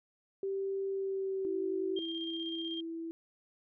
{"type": "tone with pitch glide", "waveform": "sine", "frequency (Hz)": [389.9, 380.1], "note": ["G4", "F#4"], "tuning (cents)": [-9, 47], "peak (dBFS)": -32, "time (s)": [0.43, 1.99], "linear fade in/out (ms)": 2, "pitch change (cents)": -44, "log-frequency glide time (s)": [0.89, 1.73]}
{"type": "tone", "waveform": "sine", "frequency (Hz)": 329.6, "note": "E4", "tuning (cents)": 0, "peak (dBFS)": -37, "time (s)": [1.45, 3.11], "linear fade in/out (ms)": 0}
{"type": "tone with tremolo", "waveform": "sine", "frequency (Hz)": 3200, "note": "G7", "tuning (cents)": 35, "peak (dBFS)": -37, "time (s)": [1.96, 2.81], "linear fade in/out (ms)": 10, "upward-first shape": "square", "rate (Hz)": 16, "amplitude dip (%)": 35}
{"effects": []}